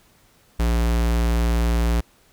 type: tone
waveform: square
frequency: 58 Hz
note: A#1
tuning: 8 cents flat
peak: -18 dBFS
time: 0.59-2.01 s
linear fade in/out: 10 ms
effects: pink hiss -57 dBFS RMS until 2.32 s